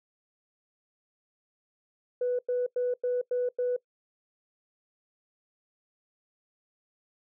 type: tone bursts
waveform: sine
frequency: 493.9 Hz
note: B4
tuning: in tune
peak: -24 dBFS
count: 6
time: 2.21-3.765 s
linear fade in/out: 5 ms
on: 180 ms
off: 95 ms
effects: noise-tail reverb RT60 0.1 s tail -21 dB re dry + tanh soft clip ceiling -21 dBFS